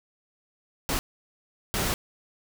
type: noise bursts at uneven times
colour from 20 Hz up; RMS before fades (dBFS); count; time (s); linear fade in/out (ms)
pink; -27; 2; 0.89-0.99 / 1.74-1.94; 0
effects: none